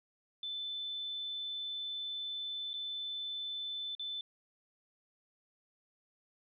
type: tone with dropouts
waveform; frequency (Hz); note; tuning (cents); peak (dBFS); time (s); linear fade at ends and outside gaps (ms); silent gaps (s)
sine; 3520; A7; 0; -37; 0.43-4.21; 2; 2.733-2.739 / 3.951-3.995
effects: none